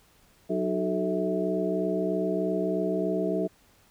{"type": "tone cluster", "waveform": "sine", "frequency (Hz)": [184.4, 308, 375.5, 438.7, 649], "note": ["F#3", "D#4", "F#4", "A4", "E5"], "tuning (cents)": [-6, -17, 26, -5, -27], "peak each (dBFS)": -31, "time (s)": [0.49, 3.48], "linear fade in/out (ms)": 20, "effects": ["pink hiss -61 dBFS RMS until 3.9 s"]}